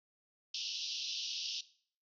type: band-pass noise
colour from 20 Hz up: white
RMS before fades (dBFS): -40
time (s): 0.54-1.61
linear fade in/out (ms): 5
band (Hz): 2700 to 5800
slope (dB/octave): 96
effects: noise-tail reverb RT60 0.5 s tail -17 dB re dry